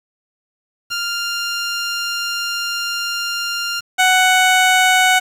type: tone pair in turn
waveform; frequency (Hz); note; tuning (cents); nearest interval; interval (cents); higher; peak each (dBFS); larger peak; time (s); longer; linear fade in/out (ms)
15% pulse; 1396.9 / 743.2; F6 / F#5; 0 / +7; major seventh; 1093; first; -13 / -4; second; 0.9-3.81 / 3.98-5.2; first; 20
effects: low-pass 11000 Hz 12 dB/octave + 7-bit